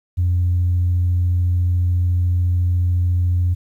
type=tone; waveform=sine; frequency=88.6 Hz; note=F2; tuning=25 cents sharp; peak=-13 dBFS; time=0.17-3.55 s; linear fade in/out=20 ms; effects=tanh soft clip ceiling -11 dBFS + 9-bit